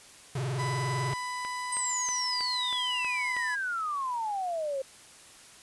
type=tone with vibrato; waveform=square; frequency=130 Hz; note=C3; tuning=11 cents flat; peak=-30 dBFS; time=0.35-1.14 s; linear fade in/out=5 ms; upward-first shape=triangle; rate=20 Hz; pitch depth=230 cents each way
type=tone; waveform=30% pulse; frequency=995 Hz; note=B5; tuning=13 cents sharp; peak=-30 dBFS; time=0.58-3.56 s; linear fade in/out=20 ms
type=click train; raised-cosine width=0.3 ms; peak=-24 dBFS; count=8; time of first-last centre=1.13-3.366 s; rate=3.13 Hz
type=exponential sweep; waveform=sine; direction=down; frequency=8660 to 523.3 Hz; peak=-29 dBFS; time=1.72-4.82 s; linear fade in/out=5 ms
effects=white hiss -52 dBFS RMS until 5.62 s + resampled to 24000 Hz